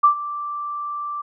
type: tone with ADSR envelope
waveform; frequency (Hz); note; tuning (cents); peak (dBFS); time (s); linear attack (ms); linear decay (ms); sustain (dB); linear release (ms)
sine; 1173; D6; -2; -8; 0.03-1.22; 13; 100; -17; 12
effects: none